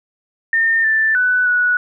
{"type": "tone with pitch steps", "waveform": "sine", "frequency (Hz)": [1816, 1768, 1493, 1469], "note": ["A#6", "A6", "F#6", "F#6"], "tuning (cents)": [-46, 8, 15, -13], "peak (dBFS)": -12, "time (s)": [0.53, 1.77], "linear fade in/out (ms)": 2, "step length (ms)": 310, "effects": []}